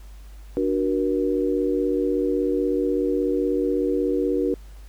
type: chord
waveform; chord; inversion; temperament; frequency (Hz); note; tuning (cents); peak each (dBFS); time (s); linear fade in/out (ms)
sine; D augmented; none; equal with one note detuned; 293.7 / 370 / 474.9; D4 / F#4 / A#4; 0 / 0 / +32; -24; 0.57-4.54; 0
effects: added 50 Hz sine -39 dBFS peak until 4.88 s + pink hiss -55 dBFS RMS until 4.88 s